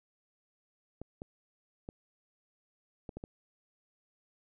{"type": "clicks", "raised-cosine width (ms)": 2, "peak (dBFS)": -28, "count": 6, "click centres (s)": [1.016, 1.219, 1.889, 3.092, 3.17, 3.239], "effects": []}